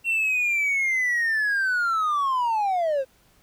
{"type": "linear sweep", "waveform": "triangle", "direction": "down", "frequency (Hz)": [2735, 512], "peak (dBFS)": -18, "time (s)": [0.04, 3.05], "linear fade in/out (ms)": 50, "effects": ["tanh soft clip ceiling -15 dBFS", "pink hiss -60 dBFS RMS until 3.42 s"]}